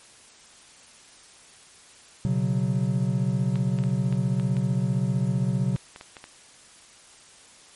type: chord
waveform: triangle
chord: B suspended second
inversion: none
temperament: just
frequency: 123.47 / 138.9 / 185.21 Hz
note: B2 / C#3 / F#3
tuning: 0 / +4 / +2 cents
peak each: -24 / -24 / -24 dBFS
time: 2.25-5.76 s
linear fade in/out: 0 ms
type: clicks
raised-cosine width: 0.3 ms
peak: -24 dBFS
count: 11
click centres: 3.557 / 3.788 / 3.838 / 4.126 / 4.398 / 4.568 / 5.763 / 5.961 / 6.011 / 6.168 / 6.241 s
effects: white hiss -51 dBFS RMS until 7.75 s + MP3 48 kbps